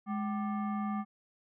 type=tone with frequency modulation; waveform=sine; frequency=208.6 Hz; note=G#3; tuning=8 cents sharp; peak=-31 dBFS; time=0.06-1.05 s; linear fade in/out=50 ms; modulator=978 Hz; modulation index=0.74; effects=none